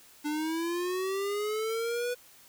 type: linear sweep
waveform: square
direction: up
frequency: 293.7 to 493.9 Hz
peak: -30 dBFS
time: 0.24-2.15 s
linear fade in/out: 20 ms
effects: white hiss -56 dBFS RMS until 2.48 s